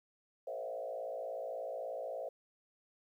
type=tone with frequency modulation; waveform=sine; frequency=590 Hz; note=D5; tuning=8 cents sharp; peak=-38 dBFS; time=0.47-2.29 s; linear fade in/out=5 ms; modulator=56.5 Hz; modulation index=1.9; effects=12-bit